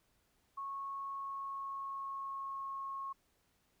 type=tone with pitch glide; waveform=sine; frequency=1100 to 1089.9 Hz; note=C#6 to C#6; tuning=-14 to -30 cents; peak=-39 dBFS; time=0.57-3.13 s; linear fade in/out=10 ms; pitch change=-16 cents; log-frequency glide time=1.03-2.67 s; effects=pink hiss -75 dBFS RMS until 3.8 s